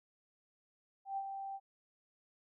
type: tone with ADSR envelope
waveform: sine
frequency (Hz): 783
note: G5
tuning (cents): -2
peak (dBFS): -34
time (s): 1.05-1.6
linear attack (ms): 120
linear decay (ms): 56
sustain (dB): -6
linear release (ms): 48
effects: none